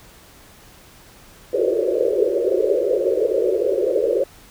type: band-pass noise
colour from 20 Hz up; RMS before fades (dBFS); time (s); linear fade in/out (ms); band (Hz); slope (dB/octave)
white; -19; 1.53-4.24; 5; 350 to 570; 96
effects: pink hiss -47 dBFS RMS until 4.5 s